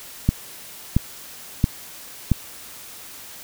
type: click train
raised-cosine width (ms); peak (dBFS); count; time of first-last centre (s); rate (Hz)
5; -3; 4; 0.29-2.317; 1.48
effects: white hiss -40 dBFS RMS until 3.43 s